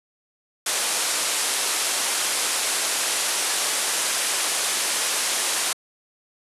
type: low-pass noise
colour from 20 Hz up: white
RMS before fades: -24 dBFS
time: 0.66-5.73 s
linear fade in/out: 5 ms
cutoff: 11000 Hz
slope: 48 dB/octave
effects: high-pass 400 Hz 12 dB/octave + resampled to 32000 Hz